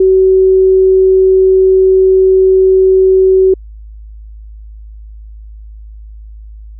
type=tone; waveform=sine; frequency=378 Hz; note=F#4; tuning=37 cents sharp; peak=-4 dBFS; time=0-3.54 s; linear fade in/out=5 ms; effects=added 53 Hz sine -28 dBFS peak until 6.79 s